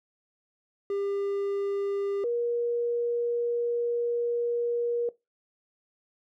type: tone pair in turn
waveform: triangle / sine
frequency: 399.6 / 475.2 Hz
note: G4 / A#4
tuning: +33 / +33 cents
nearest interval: minor third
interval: 300 cents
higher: second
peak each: -25 dBFS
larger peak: neither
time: 0.9-2.24 / 2.24-5.09 s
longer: second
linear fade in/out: 2 ms
effects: noise-tail reverb RT60 0.2 s tail -19 dB re dry